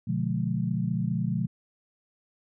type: chord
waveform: sine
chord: B diminished seventh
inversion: none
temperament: just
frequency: 123.47 / 148.16 / 177.8 / 213.4 Hz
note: B2 / D3 / F3 / Ab3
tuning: 0 / +16 / +31 / +47 cents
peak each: -30 / -32 / -29 / -32 dBFS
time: 0.07-1.47 s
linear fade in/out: 10 ms
effects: none